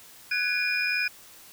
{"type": "tone cluster", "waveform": "sine", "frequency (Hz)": [1492, 1669, 2351, 2433, 5060], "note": ["F#6", "G#6", "D7", "D#7", "D#8"], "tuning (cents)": [14, 8, 1, -39, 28], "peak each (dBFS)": [-31, -34, -35, -26, -33], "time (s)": [0.31, 1.08], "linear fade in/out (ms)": 5, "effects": ["white hiss -50 dBFS RMS until 1.52 s"]}